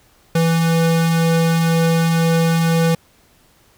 square tone pair together, 165.3 / 493.9 Hz, E3 / B4, +5 / 0 cents, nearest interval octave + perfect fifth, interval 1895 cents, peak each -14 / -26 dBFS, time 0.35-2.95 s, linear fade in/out 5 ms, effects pink hiss -54 dBFS RMS until 3.77 s

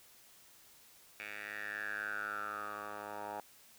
10% pulse tone with band-pass filter sweep, 103.83 Hz, G#2, in tune, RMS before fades -42 dBFS, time 1.2-3.4 s, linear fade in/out 0 ms, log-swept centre 2200 to 890 Hz, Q 8.6, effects white hiss -61 dBFS RMS until 3.78 s

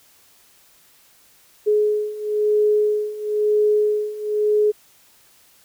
sine beating tone pair, 421 / 422 Hz, G#4 / G#4, +24 / +28 cents, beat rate 1 Hz, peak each -21 / -18 dBFS, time 1.66-4.72 s, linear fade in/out 20 ms, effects white hiss -54 dBFS RMS until 5.64 s

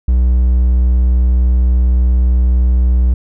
triangle tone, 61.74 Hz, B1, in tune, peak -6 dBFS, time 0.08-3.14 s, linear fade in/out 5 ms, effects none

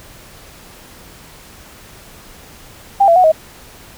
sine tone with pitch steps, 793 / 674 / 735 / 633 Hz, G5 / E5 / F#5 / D#5, +20 / +38 / -12 / +30 cents, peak -6 dBFS, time 3-3.32 s, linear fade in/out 10 ms, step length 80 ms, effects pink hiss -40 dBFS RMS until 3.97 s

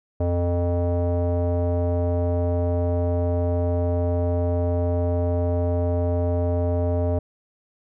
square tone with low-pass filter, 87.31 Hz, F2, in tune, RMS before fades -22 dBFS, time 0.2-7.19 s, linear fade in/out 5 ms, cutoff 610 Hz, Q 3.6, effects none

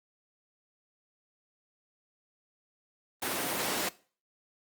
pink high-pass noise, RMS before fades -32 dBFS, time 3.22-3.89 s, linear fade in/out 5 ms, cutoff 270 Hz, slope 12 dB/octave, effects noise-tail reverb RT60 0.4 s tail -20 dB re dry + Opus 32 kbps

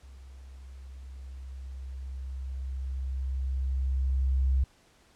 sine tone with level ramp, 65.9 Hz, C2, 13 cents sharp, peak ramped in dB -46 to -21 dBFS, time 0.03-4.64 s, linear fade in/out 5 ms, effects pink hiss -62 dBFS RMS until 5.15 s + low-pass 9000 Hz 12 dB/octave

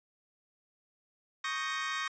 30% pulse chord, Eb dominant seventh, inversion third, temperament equal, 1108.7 / 1244.5 / 1568 / 1864.7 Hz, Db6 / Eb6 / G6 / Bb6, 0 / 0 / 0 / 0 cents, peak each -35 / -37 / -38 / -34 dBFS, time 1.44-2.08 s, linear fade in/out 5 ms, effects resampled to 16000 Hz

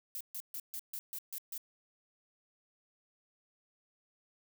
violet noise bursts, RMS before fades -41 dBFS, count 8, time 0.15-1.578 s, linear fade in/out 0 ms, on 56 ms, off 140 ms, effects none

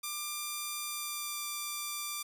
5% pulse tone with pitch glide, 1191 to 1180.7 Hz, D6 to D6, +24 to +9 cents, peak -24 dBFS, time 0.03-2.23 s, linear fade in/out 10 ms, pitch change -15 cents, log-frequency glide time 0.85-1.44 s, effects none

